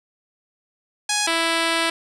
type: tone pair in turn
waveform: 5% pulse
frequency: 833 / 330.6 Hz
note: G#5 / E4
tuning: +5 / +5 cents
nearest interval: octave + major third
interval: 1600 cents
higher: first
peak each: -7 dBFS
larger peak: neither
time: 1.09-1.27 / 1.27-1.9 s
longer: second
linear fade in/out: 5 ms
effects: resampled to 22050 Hz + 7-bit